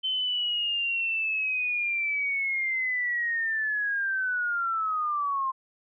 sine linear sweep, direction down, 3079 to 1046.5 Hz, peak -25 dBFS, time 0.03-5.52 s, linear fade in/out 20 ms, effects none

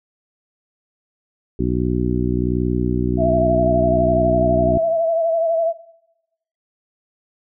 harmonic tone, 61.3 Hz, B1, 12 cents flat, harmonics 1 / 2 / 3 / 4 / 5 / 6, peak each -24 / -24 / -24 / -24 / -24 / -24 dBFS, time 1.59-4.78 s, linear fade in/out 5 ms
sine tone with vibrato, 660 Hz, E5, 2 cents sharp, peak -15 dBFS, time 3.17-5.74 s, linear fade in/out 50 ms, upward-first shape sine, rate 12 Hz, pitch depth 38 cents each way
effects noise-tail reverb RT60 0.9 s tail -20 dB re dry

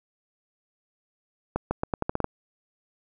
accelerating click train, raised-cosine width 1 ms, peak -11 dBFS, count 9, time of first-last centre 1.56-2.244 s, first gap 150 ms, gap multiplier 0.83, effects none

